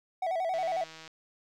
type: tone with vibrato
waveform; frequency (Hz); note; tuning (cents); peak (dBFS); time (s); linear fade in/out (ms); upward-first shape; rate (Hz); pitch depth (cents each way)
triangle; 702; F5; +9; -26; 0.22-0.84; 5; square; 11; 110
type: click train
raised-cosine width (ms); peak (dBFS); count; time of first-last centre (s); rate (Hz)
0.2; -30; 87; 0.54-1.078; 160
effects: none